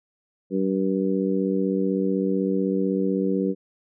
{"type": "harmonic tone", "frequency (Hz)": 95.9, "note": "G2", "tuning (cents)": -37, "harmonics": [2, 3, 4, 5], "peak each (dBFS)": [-24, -26, -27, -28], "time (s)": [0.5, 3.55], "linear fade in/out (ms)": 50, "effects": []}